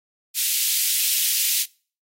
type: high-pass noise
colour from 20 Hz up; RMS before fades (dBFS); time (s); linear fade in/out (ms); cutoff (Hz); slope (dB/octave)
white; -21; 0.34-1.66; 50; 2500; 24
effects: noise-tail reverb RT60 0.4 s tail -24 dB re dry + AAC 48 kbps